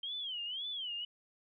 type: tone with vibrato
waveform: sine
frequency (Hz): 3136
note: G7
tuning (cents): 0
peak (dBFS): -37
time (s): 0.03-1.05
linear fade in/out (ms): 5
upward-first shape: sine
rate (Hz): 1.9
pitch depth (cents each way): 190
effects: none